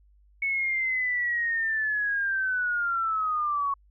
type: linear sweep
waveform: sine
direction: down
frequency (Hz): 2214 to 1104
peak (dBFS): -24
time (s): 0.42-3.74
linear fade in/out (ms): 5
effects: added 50 Hz sine -56 dBFS peak until 3.9 s